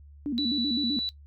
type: tone with vibrato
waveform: sine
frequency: 261.6 Hz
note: C4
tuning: in tune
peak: -26 dBFS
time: 0.26-0.99 s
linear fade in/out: 0 ms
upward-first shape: square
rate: 7.8 Hz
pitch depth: 180 cents each way
type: tone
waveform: sine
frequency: 3951 Hz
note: B7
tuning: in tune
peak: -27 dBFS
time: 0.38-1.09 s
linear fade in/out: 0 ms
effects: noise-tail reverb RT60 0.1 s tail -17 dB re dry + added 72 Hz sine -47 dBFS peak until 1.26 s